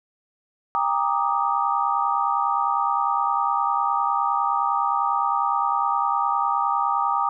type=chord; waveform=sine; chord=Eb major seventh; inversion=first; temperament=equal with one note detuned; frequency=799.5 / 932.3 / 1174.7 / 1244.5 Hz; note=G5 / Bb5 / D6 / Eb6; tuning=+34 / 0 / 0 / 0 cents; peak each=-25 dBFS; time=0.75-7.29 s; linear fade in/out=0 ms; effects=none